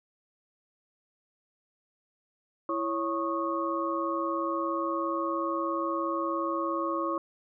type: tone cluster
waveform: sine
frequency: 332.7 / 555 / 1100 / 1237 Hz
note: E4 / C#5 / C#6 / D#6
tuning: +16 / +2 / -14 / -10 cents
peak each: -32 / -34 / -31 / -37 dBFS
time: 2.69-7.18 s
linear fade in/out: 2 ms
effects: none